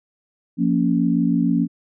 sine chord, Bb minor, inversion second, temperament just, 174.81 / 233.1 / 279.7 Hz, F3 / Bb3 / Db4, +2 / 0 / +16 cents, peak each -20 dBFS, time 0.57-1.68 s, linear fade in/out 50 ms, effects none

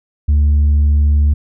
sine tone with tanh clipping, 73.42 Hz, D2, in tune, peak -9 dBFS, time 0.28-1.34 s, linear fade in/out 10 ms, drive 2 dB, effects none

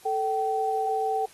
sine tone pair together, 440 / 770.3 Hz, A4 / G5, 0 / -30 cents, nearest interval minor seventh, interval 970 cents, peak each -28 / -25 dBFS, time 0.05-1.26 s, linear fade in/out 10 ms, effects white hiss -53 dBFS RMS until 1.33 s + AAC 32 kbps

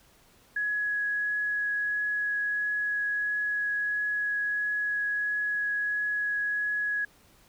sine tone with vibrato, 1676 Hz, G#6, 15 cents sharp, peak -26 dBFS, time 0.56-7.05 s, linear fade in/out 5 ms, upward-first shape triangle, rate 1.5 Hz, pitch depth 8 cents each way, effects pink hiss -60 dBFS RMS until 7.48 s

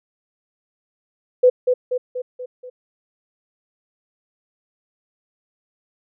sine tone with echo, 501 Hz, B4, 25 cents sharp, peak -8 dBFS, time 1.43-1.5 s, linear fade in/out 10 ms, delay 240 ms, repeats 5, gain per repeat -5 dB, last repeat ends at 2.7 s, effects none

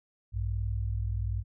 sine tone pair together, 59.47 / 100.4 Hz, A#1 / G2, +35 / +42 cents, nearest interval major sixth, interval 907 cents, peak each -31 / -31 dBFS, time 0.32-1.44 s, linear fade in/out 50 ms, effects none

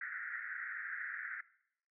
white band-pass noise, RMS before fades -43 dBFS, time 0.01-1.41 s, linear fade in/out 5 ms, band 1400 to 2000 Hz, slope 96 dB/octave, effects noise-tail reverb RT60 0.7 s tail -19 dB re dry

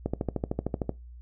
click train, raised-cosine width 2 ms, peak -14 dBFS, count 12, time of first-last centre 0.06-0.893 s, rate 13.2 Hz, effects noise-tail reverb RT60 0.2 s tail -20 dB re dry + added 60 Hz sine -43 dBFS peak until 1.21 s

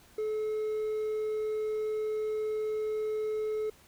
triangle tone with hard clipping, 430.7 Hz, A4, 37 cents flat, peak -30 dBFS, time 0.18-3.7 s, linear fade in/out 5 ms, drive 5 dB, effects pink hiss -59 dBFS RMS until 3.87 s

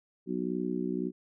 harmonic tone, 61.74 Hz, B1, in tune, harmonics 3 / 4 / 5 / 6, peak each -35 / -35 / -35 / -35 dBFS, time 0.26-1.12 s, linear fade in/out 50 ms, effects none

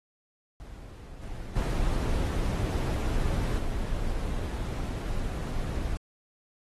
brown noise with level steps, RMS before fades -43 / -38 / -27 / -31 dBFS, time 0.6-5.97 s, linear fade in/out 0 ms, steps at 1.21 / 1.55 / 3.58 s, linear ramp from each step 20 ms, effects AAC 32 kbps

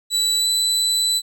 30% pulse tone with pitch glide, 3951 to 3985 Hz, B7 to B7, 0 to +15 cents, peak -14 dBFS, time 0.1-1.22 s, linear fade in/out 50 ms, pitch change +15 cents, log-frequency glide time 0.38-0.47 s, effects none

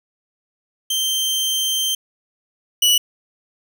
sawtooth tone pair in turn, 3136 / 2946 Hz, G7 / F#7, 0 / -8 cents, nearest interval minor second, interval 108 cents, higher first, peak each -15 / -9 dBFS, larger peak second, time 0.9-1.95 / 2.82-2.98 s, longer first, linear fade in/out 5 ms, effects none

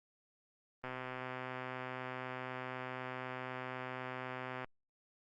click train, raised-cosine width 0.5 ms, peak -27 dBFS, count 488, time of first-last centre 0.84-4.645 s, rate 128 Hz, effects Opus 32 kbps

